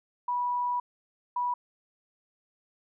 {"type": "tone bursts at uneven times", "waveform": "sine", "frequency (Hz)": 978, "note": "B5", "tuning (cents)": -17, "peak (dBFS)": -26, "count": 2, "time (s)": [[0.28, 0.8], [1.36, 1.54]], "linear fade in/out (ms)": 5, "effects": []}